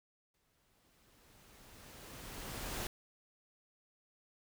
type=noise with exponential growth; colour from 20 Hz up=pink; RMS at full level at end=-39 dBFS; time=0.34-2.87 s; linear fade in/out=2 ms; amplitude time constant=550 ms; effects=none